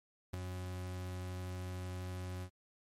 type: tone with ADSR envelope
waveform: 40% pulse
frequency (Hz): 91.3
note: F#2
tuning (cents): -23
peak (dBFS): -33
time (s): 0.33-2.5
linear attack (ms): 11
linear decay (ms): 4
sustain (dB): -6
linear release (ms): 74
effects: MP3 64 kbps